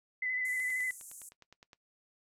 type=tone with vibrato; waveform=sine; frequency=2017 Hz; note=B6; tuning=36 cents sharp; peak=-31 dBFS; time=0.22-0.91 s; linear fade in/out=5 ms; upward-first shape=square; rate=13 Hz; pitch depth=21 cents each way
type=band-pass noise; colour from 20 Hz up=pink; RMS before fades=-50 dBFS; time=0.45-1.29 s; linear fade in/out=2 ms; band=7000 to 12000 Hz; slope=48 dB/octave
type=click train; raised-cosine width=0.2 ms; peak=-36 dBFS; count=12; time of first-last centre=0.6-1.732 s; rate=9.72 Hz
effects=noise-tail reverb RT60 0.1 s tail -19 dB re dry